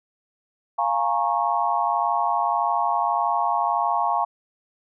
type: chord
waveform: sine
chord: Bb minor seventh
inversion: second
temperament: equal with one note detuned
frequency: 698.5 / 830.6 / 932.3 / 1097.3 Hz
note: F5 / Ab5 / Bb5 / Db6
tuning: 0 / 0 / 0 / -18 cents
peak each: -25 dBFS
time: 0.78-4.25 s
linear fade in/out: 10 ms
effects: none